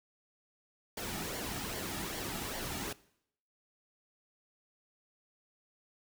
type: noise with flanger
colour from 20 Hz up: pink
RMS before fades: -39 dBFS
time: 0.97-2.93 s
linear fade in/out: 5 ms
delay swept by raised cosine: 0.78 to 1.98 ms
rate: 2.5 Hz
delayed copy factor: -0.55
effects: noise-tail reverb RT60 0.7 s tail -20 dB re dry